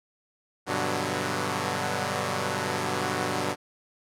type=chord; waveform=5% pulse; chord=G major seventh; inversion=none; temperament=equal; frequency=98 / 123.47 / 146.83 / 185 Hz; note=G2 / B2 / D3 / F#3; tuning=0 / 0 / 0 / 0 cents; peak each=-21 dBFS; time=0.66-3.56 s; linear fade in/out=50 ms; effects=low-pass 11000 Hz 12 dB/octave